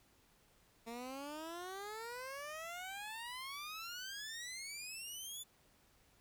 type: exponential sweep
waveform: 15% pulse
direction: up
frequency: 226.7 to 3520 Hz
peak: -38 dBFS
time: 0.86-5.44 s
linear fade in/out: 20 ms
effects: pink hiss -70 dBFS RMS until 6.2 s